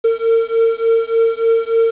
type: beating tone pair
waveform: triangle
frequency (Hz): 454 / 457.4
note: A#4 / A#4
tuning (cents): -46 / -33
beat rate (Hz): 3.4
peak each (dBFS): -13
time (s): 0.04-1.91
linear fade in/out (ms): 10
effects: resampled to 8000 Hz + 7-bit